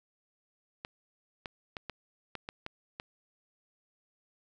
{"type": "clicks", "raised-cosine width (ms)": 0.3, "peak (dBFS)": -22, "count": 8, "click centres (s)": [0.849, 1.458, 1.768, 1.897, 2.353, 2.489, 2.664, 2.999], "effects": []}